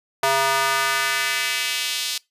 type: tone with high-pass filter sweep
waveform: square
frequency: 135.4 Hz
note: C#3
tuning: 40 cents flat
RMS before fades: -22 dBFS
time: 0.23-2.18 s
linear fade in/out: 2 ms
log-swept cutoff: 770 to 3900 Hz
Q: 1.5
effects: noise-tail reverb RT60 0.2 s tail -23 dB re dry + resampled to 32000 Hz